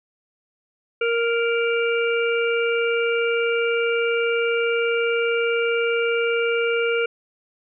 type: harmonic tone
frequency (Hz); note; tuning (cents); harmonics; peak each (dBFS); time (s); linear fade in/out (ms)
466.2; A#4; 0; 1 / 3 / 5 / 6; -20 / -26 / -27 / -31; 1.01-7.06; 5
effects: none